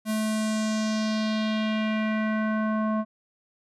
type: tone with low-pass filter sweep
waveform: square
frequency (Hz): 216.8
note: A3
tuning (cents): -25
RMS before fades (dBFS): -26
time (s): 0.05-3.05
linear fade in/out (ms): 50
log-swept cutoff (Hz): 12000 to 1000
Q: 2.1
effects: none